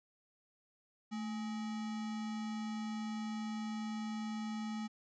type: tone with sample-and-hold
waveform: sine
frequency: 218.8 Hz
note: A3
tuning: 9 cents flat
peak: -37 dBFS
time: 1.11-4.88 s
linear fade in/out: 20 ms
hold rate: 1050 Hz
effects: resampled to 16000 Hz